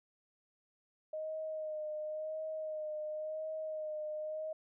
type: tone with vibrato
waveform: sine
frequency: 620 Hz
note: D#5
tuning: 6 cents flat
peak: -37 dBFS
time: 1.13-4.53 s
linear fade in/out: 5 ms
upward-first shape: sine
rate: 0.94 Hz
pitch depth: 27 cents each way
effects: none